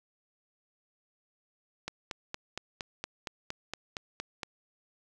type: click train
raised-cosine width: 0.2 ms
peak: -18 dBFS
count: 12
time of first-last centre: 1.88-4.432 s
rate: 4.31 Hz
effects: none